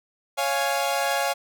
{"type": "chord", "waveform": "sawtooth", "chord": "Db major", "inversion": "none", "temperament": "equal", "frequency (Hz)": [554.4, 698.5, 830.6], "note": ["Db5", "F5", "Ab5"], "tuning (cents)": [0, 0, 0], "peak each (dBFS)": -23, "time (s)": [0.37, 1.34], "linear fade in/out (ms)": 20, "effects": []}